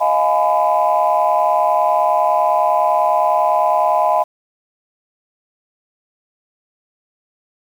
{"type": "chord", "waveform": "sine", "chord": "F half-diminished seventh", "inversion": "third", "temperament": "just", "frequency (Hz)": [628.6, 698.5, 838.1, 1005.8], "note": ["Eb5", "F5", "Ab5", "Cb6"], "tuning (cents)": [18, 0, 16, 31], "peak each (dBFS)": -17, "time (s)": [0, 4.24], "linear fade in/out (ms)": 20, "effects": ["tanh soft clip ceiling -4 dBFS", "7-bit"]}